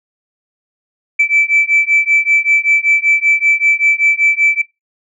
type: beating tone pair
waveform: sine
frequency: 2317 / 2322.2 Hz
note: D7 / D7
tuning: -24 / -20 cents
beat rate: 5.2 Hz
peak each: -11 dBFS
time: 1.19-4.62 s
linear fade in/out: 10 ms
effects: noise-tail reverb RT60 0.2 s tail -21 dB re dry + tanh soft clip ceiling -3 dBFS